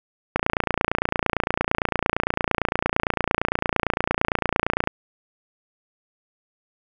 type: click train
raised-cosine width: 0.5 ms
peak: -4 dBFS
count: 131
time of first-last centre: 0.36-4.874 s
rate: 28.8 Hz
effects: none